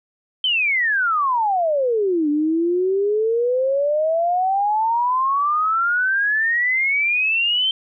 sine exponential two-way sweep, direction down then up, 3136 to 291.1 to 3136 Hz, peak -16 dBFS, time 0.44-7.71 s, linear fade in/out 2 ms, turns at 2.29 s, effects none

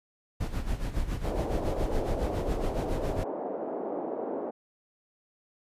brown noise with tremolo, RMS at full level -28 dBFS, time 0.4-3.24 s, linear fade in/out 10 ms, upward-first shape sine, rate 7.2 Hz, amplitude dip 70%
white band-pass noise, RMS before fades -34 dBFS, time 1.24-4.51 s, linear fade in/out 10 ms, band 270 to 660 Hz, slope 24 dB/octave
effects resampled to 32000 Hz

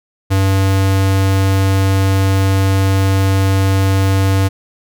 square tone, 96.6 Hz, G2, 25 cents flat, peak -11 dBFS, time 0.3-4.49 s, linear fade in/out 20 ms, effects none

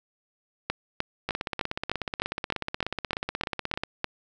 two click trains, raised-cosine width 0.3 ms, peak -13 / -10 dBFS, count 43 / 12, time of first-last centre 1.29-3.835 / 0.7-4.043 s, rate 16.5 / 3.29 Hz, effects none

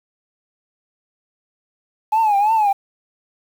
sine tone with vibrato, 846 Hz, G#5, 32 cents sharp, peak -11 dBFS, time 2.12-2.73 s, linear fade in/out 10 ms, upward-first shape triangle, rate 3 Hz, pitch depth 130 cents each way, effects tanh soft clip ceiling -11 dBFS + 7-bit

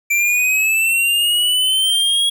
square linear sweep, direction up, 2342 to 3319 Hz, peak -14 dBFS, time 0.1-2.3 s, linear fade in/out 10 ms, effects none

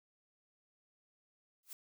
blue noise with exponential growth, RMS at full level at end -42 dBFS, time 1.63-1.73 s, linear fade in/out 2 ms, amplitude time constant 20 ms, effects none

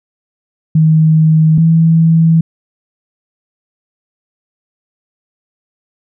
sine tone pair in turn, 157.9 / 163.28 Hz, D#3 / E3, +26 / -16 cents, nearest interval minor second, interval 58 cents, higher second, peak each -5 dBFS, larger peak neither, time 0.75-1.58 / 1.58-2.41 s, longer neither, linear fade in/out 5 ms, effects none

